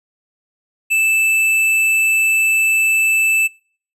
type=tone with hard clipping; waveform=triangle; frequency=2637 Hz; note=E7; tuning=in tune; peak=-14 dBFS; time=0.9-3.48 s; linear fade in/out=20 ms; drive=15 dB; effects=noise-tail reverb RT60 0.5 s tail -26 dB re dry + resampled to 32000 Hz